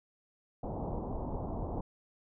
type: low-pass noise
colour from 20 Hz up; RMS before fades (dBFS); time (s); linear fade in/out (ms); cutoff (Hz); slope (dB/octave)
pink; -37; 0.63-1.81; 5; 960; 48
effects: none